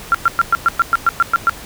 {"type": "tone bursts", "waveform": "sine", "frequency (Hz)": 1373, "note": "F6", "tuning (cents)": -30, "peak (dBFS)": -8, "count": 11, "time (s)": [0.12, 1.495], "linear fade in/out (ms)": 0, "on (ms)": 25, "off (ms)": 110, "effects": ["pink hiss -34 dBFS RMS until 1.65 s"]}